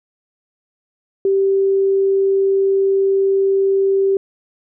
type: tone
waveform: sine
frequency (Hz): 389.8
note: G4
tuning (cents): -10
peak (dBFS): -12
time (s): 1.25-4.17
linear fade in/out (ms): 2
effects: none